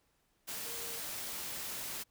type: tone in noise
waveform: sine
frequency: 466.2 Hz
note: A#4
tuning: in tune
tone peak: -51 dBFS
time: 0.65-1 s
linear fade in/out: 20 ms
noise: white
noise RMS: -41 dBFS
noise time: 0.47-2.04 s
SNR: -13 dB
effects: pink hiss -75 dBFS RMS until 2.1 s